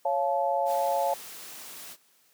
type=chord; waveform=sine; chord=Db augmented; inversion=none; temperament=just; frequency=554.4 / 693 / 866.2 Hz; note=Db5 / F5 / A5; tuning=0 / -14 / -27 cents; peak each=-28 dBFS; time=0.05-1.14 s; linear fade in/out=5 ms
type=noise; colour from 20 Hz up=white; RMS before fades=-43 dBFS; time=0.65-1.97 s; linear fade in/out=50 ms
effects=white hiss -64 dBFS RMS until 2.33 s + high-pass 150 Hz 12 dB/octave